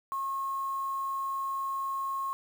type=tone with quantisation; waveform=sine; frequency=1084 Hz; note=C#6; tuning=39 cents flat; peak=-30 dBFS; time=0.12-2.33 s; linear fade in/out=0 ms; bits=8; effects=none